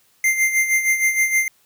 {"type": "tone with tremolo", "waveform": "square", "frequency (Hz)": 2093, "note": "C7", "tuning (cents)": 0, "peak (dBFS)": -14, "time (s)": [0.24, 1.48], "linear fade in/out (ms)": 2, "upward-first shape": "sine", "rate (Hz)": 6.4, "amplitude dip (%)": 65, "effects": ["white hiss -59 dBFS RMS until 1.65 s"]}